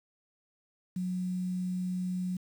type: tone with quantisation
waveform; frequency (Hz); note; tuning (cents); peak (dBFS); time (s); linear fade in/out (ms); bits
sine; 182.4; F#3; -24; -30; 0.96-2.37; 5; 9
effects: none